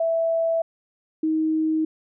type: tone pair in turn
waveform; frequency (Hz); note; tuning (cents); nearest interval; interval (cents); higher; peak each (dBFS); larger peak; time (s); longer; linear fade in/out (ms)
sine; 659.3 / 315.3; E5 / D#4; 0 / +23; octave + minor second; 1277; first; -19; neither; 0-0.62 / 1.23-1.85; neither; 5
effects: none